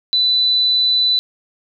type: tone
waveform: sine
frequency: 3989 Hz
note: B7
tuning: 17 cents sharp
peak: -12 dBFS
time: 0.13-1.19 s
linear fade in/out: 0 ms
effects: none